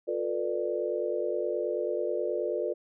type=chord; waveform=sine; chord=B half-diminished seventh; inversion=second; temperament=just; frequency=355.6 / 444.5 / 493.9 / 592.7 Hz; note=F4 / A4 / B4 / D5; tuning=+31 / +18 / 0 / +16 cents; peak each=-33 dBFS; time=0.07-2.74 s; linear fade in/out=20 ms; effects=none